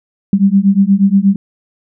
sine beating tone pair, 192.8 / 201.2 Hz, G3 / G3, -28 / +45 cents, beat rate 8.4 Hz, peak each -10 dBFS, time 0.33-1.36 s, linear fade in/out 2 ms, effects none

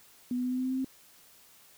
sine tone with pitch steps, 246.9 / 249.2 / 251.5 / 253.8 / 256.2 / 258.6 / 261 / 263.4 Hz, B3 / B3 / B3 / B3 / C4 / C4 / C4 / C4, 0 / +16 / +32 / +47 / -36 / -20 / -4 / +12 cents, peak -28 dBFS, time 0.31-0.846 s, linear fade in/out 2 ms, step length 67 ms, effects white hiss -58 dBFS RMS until 1.77 s

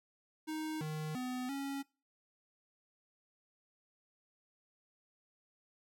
square tone with pitch steps, 312.2 / 154.7 / 252.1 / 276.6 Hz, D#4 / D#3 / B3 / C#4, +6 / -10 / +36 / -4 cents, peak -38 dBFS, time 0.47-1.83 s, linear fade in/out 20 ms, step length 340 ms, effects noise-tail reverb RT60 0.3 s tail -22 dB re dry

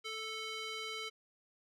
square tone with band-pass filter, 440 Hz, A4, in tune, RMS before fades -42 dBFS, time 0.04-1.1 s, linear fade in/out 20 ms, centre 3100 Hz, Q 1.4, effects none

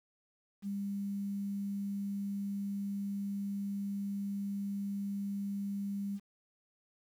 sine tone with quantisation, 200 Hz, G3, 35 cents sharp, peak -34 dBFS, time 0.62-6.2 s, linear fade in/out 50 ms, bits 10, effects none

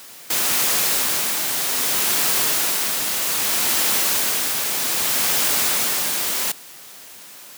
white noise with tremolo, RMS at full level -19 dBFS, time 0.3-6.52 s, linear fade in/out 5 ms, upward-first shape sine, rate 0.63 Hz, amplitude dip 35%, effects white hiss -41 dBFS RMS until 7.57 s + high-pass 150 Hz 12 dB/octave

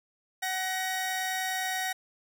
sawtooth tone pair together, 749.7 / 1889 Hz, F#5 / A#6, +23 / +22 cents, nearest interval octave + major third, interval 1599 cents, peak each -28 / -29 dBFS, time 0.42-1.93 s, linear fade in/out 10 ms, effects none

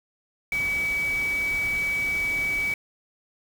sine tone in noise, 2280 Hz, C#7, 48 cents sharp, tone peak -23 dBFS, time 0.52-2.74 s, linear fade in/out 2 ms, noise pink, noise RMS -38 dBFS, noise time 0.52-2.74 s, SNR +12 dB, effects none

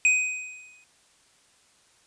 square tone with exponential decay, 2505 Hz, D#7, 11 cents sharp, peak -16 dBFS, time 0.05-0.84 s, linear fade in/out 1 ms, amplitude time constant 170 ms, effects white hiss -61 dBFS RMS until 2.06 s + resampled to 22050 Hz

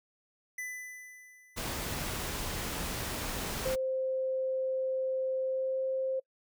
square tone with exponential decay, 2000 Hz, B6, 21 cents sharp, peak -36 dBFS, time 0.58-2.19 s, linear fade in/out 5 ms, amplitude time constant 350 ms
pink noise, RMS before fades -36 dBFS, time 1.56-3.76 s, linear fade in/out 20 ms
sine tone with pitch glide, 523.3 to 526.6 Hz, C5 to C5, 0 to +11 cents, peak -29 dBFS, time 3.65-6.2 s, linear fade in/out 10 ms, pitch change +11 cents, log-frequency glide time 5.42-5.83 s
effects noise-tail reverb RT60 0.1 s tail -26 dB re dry

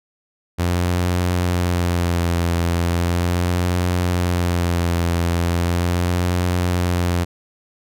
sawtooth tone with vibrato, 87.31 Hz, F2, in tune, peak -13 dBFS, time 0.58-7.25 s, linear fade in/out 20 ms, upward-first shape sine, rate 0.38 Hz, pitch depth 37 cents each way, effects none

